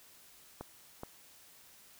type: clicks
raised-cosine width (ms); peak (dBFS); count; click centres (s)
1; -27; 2; 0.61 / 1.034
effects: white hiss -59 dBFS RMS until 1.99 s